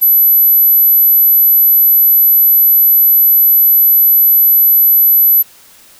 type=tone; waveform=sine; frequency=11960 Hz; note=F#9; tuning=17 cents sharp; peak=-5 dBFS; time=0.01-5.43 s; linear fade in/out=20 ms; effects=white hiss -42 dBFS RMS until 5.99 s